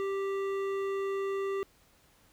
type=tone with hard clipping; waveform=triangle; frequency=392 Hz; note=G4; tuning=in tune; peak=-32 dBFS; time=0-1.63 s; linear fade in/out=0 ms; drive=16 dB; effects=pink hiss -64 dBFS RMS until 2.32 s